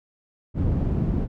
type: low-pass noise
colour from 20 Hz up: white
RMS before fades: -23 dBFS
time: 0.54-1.28 s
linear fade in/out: 50 ms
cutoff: 150 Hz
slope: 12 dB/octave
effects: none